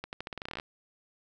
accelerating click train, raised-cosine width 0.3 ms, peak -21 dBFS, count 15, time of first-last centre 0.04-0.599 s, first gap 89 ms, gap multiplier 0.86, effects none

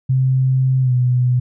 sine tone with pitch glide, 130.81 to 124.83 Hz, C3 to B2, 0 to +19 cents, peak -12 dBFS, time 0.09-1.4 s, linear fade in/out 10 ms, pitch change -81 cents, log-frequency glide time 0.81-0.93 s, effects none

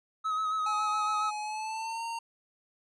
triangle tone with vibrato, 1276 Hz, D#6, 43 cents sharp, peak -26 dBFS, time 0.24-1.31 s, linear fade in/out 20 ms, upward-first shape sine, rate 7.2 Hz, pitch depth 29 cents each way
square tone with pitch glide, 844 to 920.4 Hz, G#5 to A#5, +28 to -22 cents, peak -34 dBFS, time 0.66-2.19 s, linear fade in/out 5 ms, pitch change +150 cents, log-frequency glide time 1.41-2.04 s
effects resampled to 22050 Hz

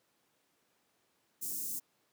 white band-stop noise, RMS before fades -38 dBFS, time 1.41-1.8 s, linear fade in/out 20 ms, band 310 to 6500 Hz, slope 24 dB/octave, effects pink hiss -74 dBFS RMS until 2.12 s + high-pass 200 Hz 12 dB/octave

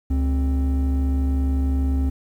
triangle tone pair together, 69.82 / 263.6 Hz, C#2 / C4, +13 / +13 cents, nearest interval octave + major seventh, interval 2300 cents, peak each -15 / -22 dBFS, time 0.1-2.1 s, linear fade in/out 10 ms, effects tanh soft clip ceiling -14 dBFS + 9-bit

